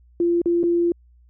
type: tone with dropouts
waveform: sine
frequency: 343.9 Hz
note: F4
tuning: 27 cents flat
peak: -16 dBFS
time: 0.2-0.92 s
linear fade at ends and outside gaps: 2 ms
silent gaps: 0.417-0.458 / 0.631-0.637 s
effects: added 60 Hz sine -50 dBFS peak until 1.29 s